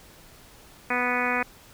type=harmonic tone; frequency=246.9 Hz; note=B3; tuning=in tune; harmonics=1 / 2 / 3 / 4 / 5 / 6 / 7 / 8 / 9 / 10; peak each=-32 / -32 / -32 / -32 / -32 / -32 / -32 / -32 / -32 / -32 dBFS; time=0.9-1.43 s; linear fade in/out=5 ms; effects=pink hiss -51 dBFS RMS until 1.73 s